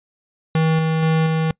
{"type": "tone with tremolo", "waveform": "square", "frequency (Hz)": 160, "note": "D#3", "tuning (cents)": 49, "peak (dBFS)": -15, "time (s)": [0.55, 1.51], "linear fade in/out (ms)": 2, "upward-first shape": "square", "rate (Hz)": 2.1, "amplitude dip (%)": 25, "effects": ["noise-tail reverb RT60 0.1 s tail -24 dB re dry", "resampled to 8000 Hz"]}